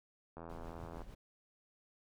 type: click train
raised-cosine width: 1 ms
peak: -34 dBFS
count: 55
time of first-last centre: 0.37-1.018 s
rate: 83.3 Hz
type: noise with tremolo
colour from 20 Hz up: brown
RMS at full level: -48 dBFS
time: 0.49-1.15 s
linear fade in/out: 10 ms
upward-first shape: triangle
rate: 6.6 Hz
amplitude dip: 50%
effects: none